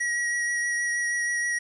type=tone with vibrato; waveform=square; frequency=1910 Hz; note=A#6; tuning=42 cents sharp; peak=-25 dBFS; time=0-1.59 s; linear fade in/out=10 ms; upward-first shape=triangle; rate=6.3 Hz; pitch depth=18 cents each way; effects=resampled to 24000 Hz + 9-bit